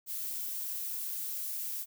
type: noise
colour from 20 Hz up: violet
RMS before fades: -37 dBFS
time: 0.06-1.86 s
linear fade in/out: 50 ms
effects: none